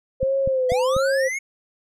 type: tone with vibrato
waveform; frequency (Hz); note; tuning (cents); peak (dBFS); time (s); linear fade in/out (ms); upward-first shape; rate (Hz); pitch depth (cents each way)
sine; 523.3; C5; 0; -18; 0.2-1.29; 20; sine; 1.4; 67
type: click train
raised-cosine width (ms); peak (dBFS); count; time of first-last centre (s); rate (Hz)
5; -16; 4; 0.23-0.965; 4.08
type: linear sweep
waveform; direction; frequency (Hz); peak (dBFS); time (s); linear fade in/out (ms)
square; up; 638 to 2217; -25; 0.69-1.39; 10
effects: low-pass 10000 Hz 12 dB/octave